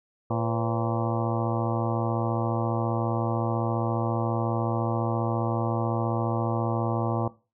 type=harmonic tone with a mistuned harmonic; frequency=114.4 Hz; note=A#2; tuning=32 cents flat; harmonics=1 / 2 / 3 / 4 / 5 / 6 / 7 / 8 / 9 / 10; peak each=-28 / -31 / -33 / -34 / -35 / -36 / -36 / -37 / -38 / -38 dBFS; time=0.3-7.28 s; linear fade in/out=5 ms; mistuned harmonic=4; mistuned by=+130 cents; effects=noise-tail reverb RT60 0.3 s tail -18 dB re dry